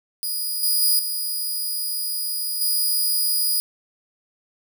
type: tone with level steps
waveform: 5% pulse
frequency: 4927 Hz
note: D#8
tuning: 18 cents flat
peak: -17 / -11 / -9 / -17 / -12 dBFS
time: 0.23-3.6 s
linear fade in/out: 0 ms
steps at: 0.63 / 0.82 / 0.99 / 2.61 s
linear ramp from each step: 2 ms
effects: none